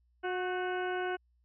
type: harmonic tone with a mistuned harmonic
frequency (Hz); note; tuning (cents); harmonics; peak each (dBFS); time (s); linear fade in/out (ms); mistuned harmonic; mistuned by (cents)
364.2; F#4; -27; 1 / 2 / 3 / 4 / 5 / 6 / 7 / 8; -34 / -37 / -45 / -38 / -52 / -50 / -51 / -49; 0.23-1.17; 20; 4; +47
effects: added 60 Hz sine -67 dBFS peak until 1.44 s